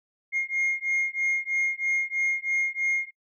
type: beating tone pair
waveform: sine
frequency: 2134 / 2137.1 Hz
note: C7 / C7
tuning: +34 / +36 cents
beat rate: 3.1 Hz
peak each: -25 dBFS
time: 0.32-3.11 s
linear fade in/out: 50 ms
effects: noise-tail reverb RT60 0.1 s tail -26 dB re dry + tanh soft clip ceiling -20 dBFS